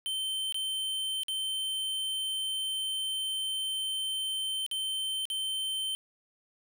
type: tone with dropouts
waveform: square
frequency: 3099 Hz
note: G7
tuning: 21 cents flat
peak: -31 dBFS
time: 0.06-5.95 s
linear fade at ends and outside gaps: 0 ms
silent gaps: 0.524-0.544 / 1.234-1.283 / 4.664-4.713 / 5.254-5.301 s
effects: none